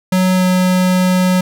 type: tone with pitch glide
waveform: square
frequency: 185 to 183.51 Hz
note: F#3 to F#3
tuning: 0 to -14 cents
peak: -11 dBFS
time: 0.12-1.41 s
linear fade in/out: 5 ms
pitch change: -14 cents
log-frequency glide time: 0.35-0.44 s
effects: none